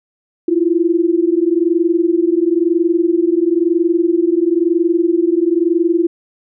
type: tone pair together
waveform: sine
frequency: 329.6 / 350.6 Hz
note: E4 / F4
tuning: 0 / +7 cents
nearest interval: minor second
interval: 107 cents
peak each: -14 dBFS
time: 0.48-6.07 s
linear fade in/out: 5 ms
effects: none